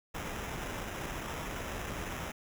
pink noise with sample-and-hold, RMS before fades -39 dBFS, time 0.14-2.32 s, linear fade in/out 10 ms, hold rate 4410 Hz, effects none

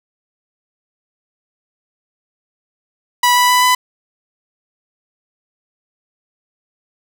sawtooth tone with pitch steps, 980 / 986.8 / 993.7 / 1000.6 Hz, B5 / B5 / B5 / B5, -14 / -2 / +10 / +22 cents, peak -6 dBFS, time 3.23-3.75 s, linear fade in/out 5 ms, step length 130 ms, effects none

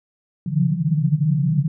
white band-pass noise, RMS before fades -19 dBFS, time 0.46-1.68 s, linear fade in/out 2 ms, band 140 to 170 Hz, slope 96 dB/octave, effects none

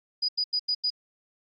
sine tone bursts, 4929 Hz, D#8, 17 cents flat, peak -23 dBFS, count 5, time 0.22-0.903 s, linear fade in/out 10 ms, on 67 ms, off 87 ms, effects AAC 64 kbps

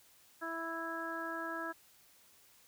harmonic tone, 329.6 Hz, E4, in tune, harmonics 1 / 2 / 3 / 4 / 5, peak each -44 / -45 / -46 / -43 / -42 dBFS, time 0.41-1.73 s, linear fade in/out 20 ms, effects white hiss -64 dBFS RMS until 2.67 s

